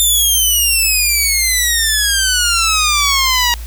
10% pulse exponential sweep, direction down, 3601 to 948 Hz, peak -3 dBFS, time 0-3.54 s, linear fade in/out 0 ms, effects added 57 Hz sine -24 dBFS peak until 3.66 s + white hiss -38 dBFS RMS until 3.66 s

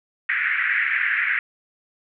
pink band-pass noise, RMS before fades -22 dBFS, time 0.29-1.39 s, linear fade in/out 2 ms, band 1600 to 2200 Hz, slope 48 dB/octave, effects none

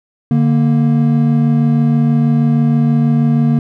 triangle tone pair together, 146.83 / 233.1 Hz, D3 / A#3, 0 / 0 cents, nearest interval minor sixth, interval 800 cents, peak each -10 dBFS, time 0.31-3.59 s, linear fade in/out 2 ms, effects none

